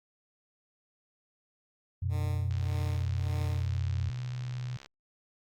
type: tone with pitch glide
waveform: sine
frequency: 90.9 to 88.98 Hz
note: F#2 to F2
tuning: -30 to +33 cents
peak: -29 dBFS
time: 2.02-4.1 s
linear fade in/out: 5 ms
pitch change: -37 cents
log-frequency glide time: 2.38-2.98 s
type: tone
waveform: sine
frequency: 123.9 Hz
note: B2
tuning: 6 cents sharp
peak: -33 dBFS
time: 2.04-4.77 s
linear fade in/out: 5 ms
type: tone with tremolo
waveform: 10% pulse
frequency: 151 Hz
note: D3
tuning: 48 cents sharp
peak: -32 dBFS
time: 2.09-3.8 s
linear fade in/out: 50 ms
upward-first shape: sine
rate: 1.7 Hz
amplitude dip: 90%
type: click train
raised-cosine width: 0.2 ms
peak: -30 dBFS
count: 162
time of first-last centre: 2.51-4.86 s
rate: 68.5 Hz
effects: Opus 48 kbps